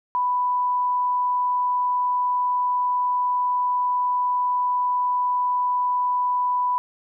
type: tone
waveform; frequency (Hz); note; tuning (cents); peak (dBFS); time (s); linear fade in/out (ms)
sine; 991; B5; +6; -19; 0.15-6.78; 0
effects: none